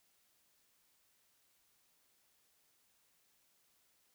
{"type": "silence", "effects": ["white hiss -74 dBFS RMS until 4.14 s"]}